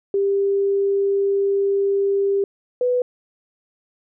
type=tone pair in turn; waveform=sine; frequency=396.6 / 495.7 Hz; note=G4 / B4; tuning=+20 / +6 cents; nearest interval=major third; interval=386 cents; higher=second; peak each=-16 dBFS; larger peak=neither; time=0.14-2.44 / 2.81-3.02 s; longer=first; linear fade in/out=2 ms; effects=none